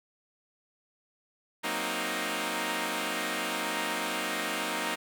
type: chord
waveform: 5% pulse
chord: C half-diminished seventh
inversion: second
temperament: equal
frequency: 185 / 233.1 / 261.6 / 311.1 Hz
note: Gb3 / Bb3 / C4 / Eb4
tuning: 0 / 0 / 0 / 0 cents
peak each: -27 / -24 / -26 / -22 dBFS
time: 1.63-4.96 s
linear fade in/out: 20 ms
effects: none